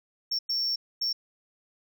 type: tone bursts at uneven times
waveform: sine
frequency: 5460 Hz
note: F8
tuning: 40 cents flat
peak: -23 dBFS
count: 3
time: 0.31-0.39 / 0.49-0.76 / 1.01-1.13 s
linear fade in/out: 10 ms
effects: tanh soft clip ceiling -24 dBFS